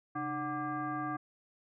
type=tone with frequency modulation; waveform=sine; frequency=740 Hz; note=F#5; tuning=in tune; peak=-33 dBFS; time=0.15-1.17 s; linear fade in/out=10 ms; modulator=437 Hz; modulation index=1.6; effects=none